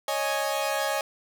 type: chord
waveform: sawtooth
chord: C# suspended second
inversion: none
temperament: equal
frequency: 554.4 / 622.3 / 830.6 Hz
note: C#5 / D#5 / G#5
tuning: 0 / 0 / 0 cents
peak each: -26 dBFS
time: 0.08-1.01 s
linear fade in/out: 2 ms
effects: none